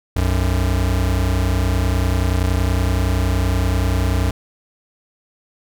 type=tone pair together; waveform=square; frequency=61.34 / 91.9 Hz; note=B1 / F#2; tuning=-11 / -11 cents; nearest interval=perfect fifth; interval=700 cents; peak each=-19 dBFS; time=0.16-4.31 s; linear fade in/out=5 ms; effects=none